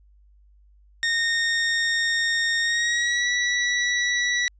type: tone with pitch glide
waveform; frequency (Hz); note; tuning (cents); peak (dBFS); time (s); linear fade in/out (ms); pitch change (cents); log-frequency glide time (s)
sawtooth; 1844 to 1949.1; A#6 to B6; -19 to -23; -17; 1.03-4.48; 0; +96; 2.6-3.28
effects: added 50 Hz sine -52 dBFS peak until 4.59 s + resampled to 16000 Hz